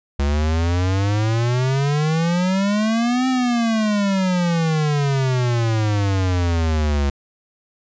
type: exponential two-way sweep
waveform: square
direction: up then down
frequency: 69.3 to 261.1 to 69.3 Hz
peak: -17 dBFS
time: 0.19-7.1 s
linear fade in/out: 5 ms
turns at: 3.28 s
effects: resampled to 16000 Hz